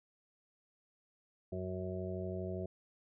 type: harmonic tone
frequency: 92.5 Hz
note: F#2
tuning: in tune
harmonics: 1 / 2 / 4 / 5 / 6 / 7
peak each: -42 / -43 / -42 / -51 / -49 / -45 dBFS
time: 1.52-2.66 s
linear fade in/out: 5 ms
effects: none